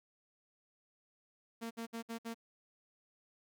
sawtooth tone bursts, 229.4 Hz, A#3, 28 cents flat, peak -36 dBFS, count 5, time 1.61-2.345 s, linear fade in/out 20 ms, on 99 ms, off 60 ms, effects none

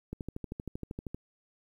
click train, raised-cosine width 3 ms, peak -24 dBFS, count 14, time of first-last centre 0.13-1.146 s, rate 12.8 Hz, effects 10-bit

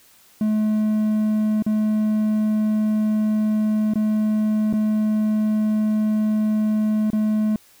triangle tone with dropouts, 214.5 Hz, A3, 44 cents flat, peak -15 dBFS, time 0.41-7.56 s, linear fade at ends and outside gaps 2 ms, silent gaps 1.624-1.664 / 3.937-3.956 / 4.728-4.736 / 7.103-7.131 s, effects white hiss -53 dBFS RMS until 7.8 s

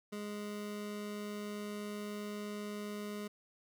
25% pulse tone, 207.7 Hz, G#3, in tune, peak -36 dBFS, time 0.12-3.28 s, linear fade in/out 10 ms, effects none

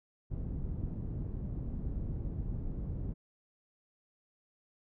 pink low-pass noise, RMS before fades -37 dBFS, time 0.3-3.14 s, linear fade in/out 20 ms, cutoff 200 Hz, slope 12 dB/octave, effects none

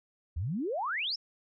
sine exponential sweep, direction up, 71.1 to 5560 Hz, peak -30 dBFS, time 0.36-1.16 s, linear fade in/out 10 ms, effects none

